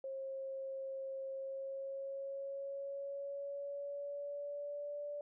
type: tone with pitch glide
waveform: sine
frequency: 537 to 582.2 Hz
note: C5 to D5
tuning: +45 to -15 cents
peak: -40 dBFS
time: 0.04-5.21 s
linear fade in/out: 2 ms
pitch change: +140 cents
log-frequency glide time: 1.31-5.01 s
effects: none